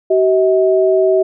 sine tone pair together, 380.5 / 640 Hz, F#4 / D#5, +48 / +49 cents, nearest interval major sixth, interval 901 cents, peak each -11 / -13 dBFS, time 0.1-1.23 s, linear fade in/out 10 ms, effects none

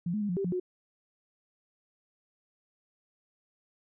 sine tone with pitch steps, 172.7 / 211.8 / 205.7 / 176.8 / 392.1 / 177.2 / 364.2 Hz, F3 / G#3 / G#3 / F3 / G4 / F3 / F#4, -19 / +34 / -16 / +22 / 0 / +25 / -27 cents, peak -28 dBFS, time 0.06-0.599 s, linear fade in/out 5 ms, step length 77 ms, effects none

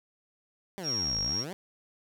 15% pulse exponential two-way sweep, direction down then up, 204.3 to 46.25 to 204.3 Hz, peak -30 dBFS, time 0.78-1.53 s, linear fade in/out 0 ms, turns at 1.2 s
sine tone, 5588 Hz, F8, in tune, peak -28 dBFS, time 0.83-1.45 s, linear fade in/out 50 ms
effects none

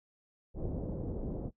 pink low-pass noise, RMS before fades -37 dBFS, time 0.54-1.51 s, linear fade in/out 50 ms, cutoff 540 Hz, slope 24 dB/octave, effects noise-tail reverb RT60 0.1 s tail -20 dB re dry

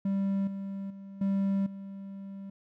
triangle tone with level steps, 196 Hz, G3, in tune, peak -24 / -32 / -40 / -23 / -37 dBFS, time 0.05-2.5 s, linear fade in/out 5 ms, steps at 0.47 / 0.9 / 1.21 / 1.66 s, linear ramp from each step 5 ms, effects none

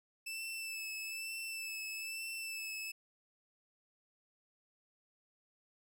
sawtooth tone with vibrato, 2637 Hz, E7, in tune, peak -37 dBFS, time 0.26-2.92 s, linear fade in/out 10 ms, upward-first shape sine, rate 1.1 Hz, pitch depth 27 cents each way, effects none

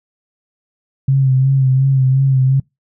sine tone with vibrato, 133.2 Hz, C3, 31 cents sharp, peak -9 dBFS, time 1.08-2.6 s, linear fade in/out 5 ms, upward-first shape sine, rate 2.8 Hz, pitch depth 40 cents each way, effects noise-tail reverb RT60 0.2 s tail -26 dB re dry

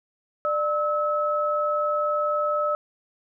sine tone pair together, 596 / 1294 Hz, D5 / E6, +25 / -32 cents, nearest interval octave + minor second, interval 1343 cents, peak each -24 / -24 dBFS, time 0.45-2.75 s, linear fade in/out 0 ms, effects none

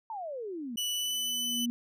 sine exponential sweep, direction down, 925 to 220 Hz, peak -35 dBFS, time 0.1-0.76 s, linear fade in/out 2 ms
sawtooth tone with pitch glide, 2960 to 3001 Hz, F#7 to F#7, 0 to +24 cents, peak -27 dBFS, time 0.77-1.66 s, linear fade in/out 10 ms, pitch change +24 cents, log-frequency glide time 0.9-1.19 s
sine tone with exponential growth, 238.9 Hz, A#3, 43 cents sharp, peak -27 dBFS, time 1.01-1.7 s, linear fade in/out 0 ms, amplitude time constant 150 ms
effects none

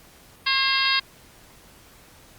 harmonic tone with a mistuned harmonic, 539 Hz, C#5, 49 cents flat, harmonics 2 / 3 / 4 / 5 / 6 / 7 / 8 / 9, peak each -27 / -27 / -27 / -27 / -27 / -27 / -27 / -27 dBFS, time 0.46-1 s, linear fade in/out 10 ms, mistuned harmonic 4, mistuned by -47 cents, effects pink hiss -51 dBFS RMS until 2.38 s + Opus 48 kbps

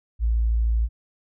sine tone, 56.5 Hz, A1, 47 cents sharp, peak -18 dBFS, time 0.19-0.89 s, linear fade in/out 50 ms, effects none

